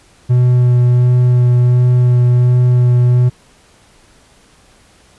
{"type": "tone with vibrato", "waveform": "triangle", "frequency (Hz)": 123.47, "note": "B2", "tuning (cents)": 0, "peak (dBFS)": -5, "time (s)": [0.29, 3.3], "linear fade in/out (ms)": 20, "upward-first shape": "sine", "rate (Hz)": 1.4, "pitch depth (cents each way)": 11, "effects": ["pink hiss -48 dBFS RMS until 5.18 s", "resampled to 24000 Hz"]}